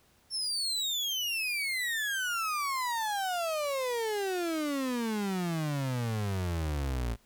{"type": "exponential sweep", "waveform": "35% pulse", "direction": "down", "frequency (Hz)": [5460, 55.3], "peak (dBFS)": -28, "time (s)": [0.3, 7.17], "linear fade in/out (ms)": 50, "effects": ["pink hiss -65 dBFS RMS until 7.25 s"]}